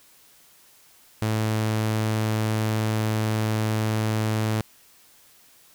sawtooth tone, 109.1 Hz, A2, 14 cents flat, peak -18 dBFS, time 1.22-4.61 s, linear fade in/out 0 ms, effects white hiss -55 dBFS RMS until 5.74 s

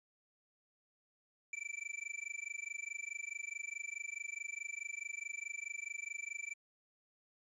square tone with amplitude modulation, 2334 Hz, D7, 11 cents flat, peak -38 dBFS, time 1.53-6.54 s, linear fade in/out 2 ms, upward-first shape sine, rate 24.7 Hz, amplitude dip 100%, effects resampled to 24000 Hz + 12-bit

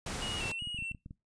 pink noise, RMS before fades -38 dBFS, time 0.06-0.52 s, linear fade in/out 5 ms
triangle tone with vibrato, 2794 Hz, F7, in tune, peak -35 dBFS, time 0.22-0.92 s, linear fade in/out 2 ms, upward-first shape square, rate 2.7 Hz, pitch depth 58 cents each way
clicks, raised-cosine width 5 ms, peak -33 dBFS, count 10, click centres 0.456 / 0.623 / 0.673 / 0.746 / 0.789 / 0.824 / 0.914 / 0.948 / 1.061 / 1.109 s
effects noise-tail reverb RT60 0.2 s tail -21 dB re dry + resampled to 22050 Hz

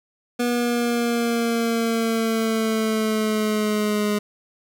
25% pulse linear sweep, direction down, 242.4 to 207.7 Hz, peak -16 dBFS, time 0.39-4.19 s, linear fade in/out 10 ms, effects none

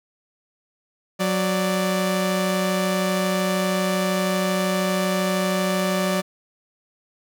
sawtooth tone pair together, 184.84 / 587.3 Hz, F#3 / D5, -1 / 0 cents, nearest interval octave + minor sixth, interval 2001 cents, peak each -18 / -20 dBFS, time 1.19-6.22 s, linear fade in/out 20 ms, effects none

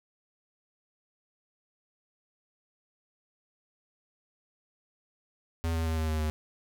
square tone with pitch steps, 82.7 / 81.56 / 80.44 / 79.33 / 78.24 / 77.16 Hz, E2 / E2 / E2 / D#2 / D#2 / D#2, +6 / -18 / -42 / +34 / +10 / -14 cents, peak -28 dBFS, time 5.64-6.3 s, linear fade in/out 0 ms, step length 110 ms, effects none

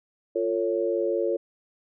sine chord, F augmented, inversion none, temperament equal with one note detuned, 349.2 / 449.5 / 554.4 Hz, F4 / A4 / C#5, 0 / +37 / 0 cents, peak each -27 dBFS, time 0.35-1.37 s, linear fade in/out 10 ms, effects none

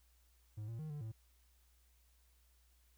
triangle tone with pitch steps, 106.6 / 114.7 / 155.5 / 147.6 / 110.8 Hz, G#2 / A#2 / D#3 / D3 / A2, +46 / -28 / -1 / +9 / +13 cents, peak -40 dBFS, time 0.57-1.12 s, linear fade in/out 10 ms, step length 110 ms, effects added 60 Hz sine -68 dBFS peak until 2.97 s + white hiss -75 dBFS RMS until 2.97 s

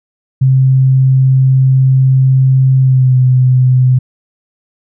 sine tone with pitch glide, 131.9 to 127.85 Hz, C3 to C3, +14 to -40 cents, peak -5 dBFS, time 0.41-3.99 s, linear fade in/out 10 ms, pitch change -54 cents, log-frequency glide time 2.8-3.16 s, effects none

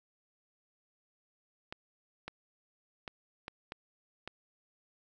clicks, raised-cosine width 0.3 ms, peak -24 dBFS, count 6, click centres 1.725 / 2.28 / 3.078 / 3.481 / 3.721 / 4.276 s, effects none

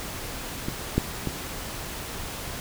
clicks, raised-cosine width 3 ms, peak -15 / -7 / -14 dBFS, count 3, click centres 0.685 / 0.98 / 1.273 s, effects pink hiss -35 dBFS RMS until 2.6 s

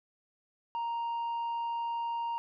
sine tone with tanh clipping, 933 Hz, A#5, 1 cent sharp, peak -32 dBFS, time 0.75-2.38 s, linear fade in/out 0 ms, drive 3 dB, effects none

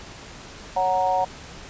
sine chord, F# major, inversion second, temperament equal, 554.4 / 740 / 932.3 Hz, C#5 / F#5 / A#5, 0 / 0 / 0 cents, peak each -26 / -21 / -24 dBFS, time 0.76-1.25 s, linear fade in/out 10 ms, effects pink hiss -41 dBFS RMS until 1.69 s + resampled to 16000 Hz

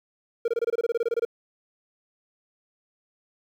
triangle tone bursts, 466.2 Hz, A#4, in tune, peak -19 dBFS, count 15, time 0.45-1.251 s, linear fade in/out 5 ms, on 31 ms, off 24 ms, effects 10-bit

